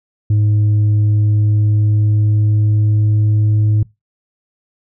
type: tone with pitch glide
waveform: sine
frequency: 105.2 to 106.42 Hz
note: G#2 to G#2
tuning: +23 to +43 cents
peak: -7 dBFS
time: 0.3-3.83 s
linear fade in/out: 5 ms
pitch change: +20 cents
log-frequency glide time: 1.04-3.7 s
effects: noise-tail reverb RT60 0.2 s tail -22 dB re dry + tanh soft clip ceiling -9 dBFS